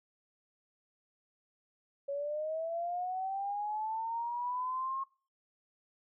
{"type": "linear sweep", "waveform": "sine", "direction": "up", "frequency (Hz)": [554.4, 1082], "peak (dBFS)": -33, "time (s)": [2.08, 5.04], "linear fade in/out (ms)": 10, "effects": ["noise-tail reverb RT60 0.4 s tail -22 dB re dry"]}